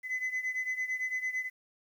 sine beating tone pair, 2019 / 2027.9 Hz, B6 / B6, +38 / +45 cents, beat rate 8.9 Hz, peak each -31 / -34 dBFS, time 0.03-1.5 s, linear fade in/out 50 ms, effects tanh soft clip ceiling -28 dBFS + 10-bit

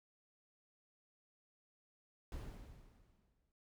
brown noise with exponential decay, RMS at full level -44 dBFS, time 2.32-3.52 s, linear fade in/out 1 ms, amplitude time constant 260 ms, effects none

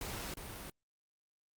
pink noise with echo, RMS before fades -42 dBFS, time 0.01-0.34 s, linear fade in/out 2 ms, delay 360 ms, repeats 1, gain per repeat -4 dB, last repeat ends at 0.7 s, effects Opus 48 kbps

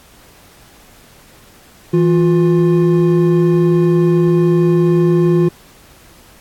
triangle tone pair together, 164.63 / 353.3 Hz, E3 / F4, -2 / +20 cents, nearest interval octave + minor second, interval 1322 cents, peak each -10 dBFS, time 1.93-5.49 s, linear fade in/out 10 ms, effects pink hiss -45 dBFS RMS until 6.4 s + AAC 64 kbps

